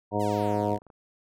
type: harmonic tone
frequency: 103.83 Hz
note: G#2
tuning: in tune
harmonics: 1 / 2 / 3 / 4 / 5 / 6 / 7 / 9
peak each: -32 / -32 / -32 / -32 / -32 / -32 / -32 / -32 dBFS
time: 0.11-0.79 s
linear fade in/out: 50 ms
type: exponential sweep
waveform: 5% pulse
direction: down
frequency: 1108.7 to 55.3 Hz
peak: -31 dBFS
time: 0.19-0.79 s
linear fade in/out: 20 ms
type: clicks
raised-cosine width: 1 ms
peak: -38 dBFS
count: 7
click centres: 0.413 / 0.457 / 0.535 / 0.637 / 0.819 / 0.867 / 0.902 s
effects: none